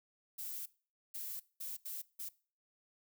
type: noise bursts at uneven times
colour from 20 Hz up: violet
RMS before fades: -43 dBFS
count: 5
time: 0.38-0.66 / 1.14-1.4 / 1.6-1.77 / 1.85-2.02 / 2.19-2.29 s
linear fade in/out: 10 ms
effects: noise-tail reverb RT60 0.4 s tail -21 dB re dry